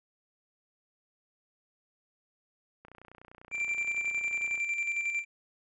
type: click train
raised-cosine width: 0.5 ms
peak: -35 dBFS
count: 53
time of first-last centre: 2.85-4.578 s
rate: 30.1 Hz
type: tone with tremolo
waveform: triangle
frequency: 2357 Hz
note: D7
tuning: 6 cents sharp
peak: -26 dBFS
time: 3.51-5.25 s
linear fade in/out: 50 ms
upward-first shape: square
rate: 11 Hz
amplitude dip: 45%
effects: resampled to 24000 Hz